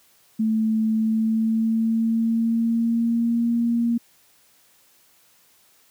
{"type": "tone with pitch glide", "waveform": "sine", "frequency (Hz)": [220, 234.4], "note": ["A3", "A#3"], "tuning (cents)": [0, 10], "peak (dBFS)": -18, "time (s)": [0.39, 3.98], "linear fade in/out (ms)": 10, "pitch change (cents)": 110, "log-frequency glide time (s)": [0.93, 3.5], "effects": ["white hiss -58 dBFS RMS until 5.9 s", "high-pass 60 Hz 12 dB/octave"]}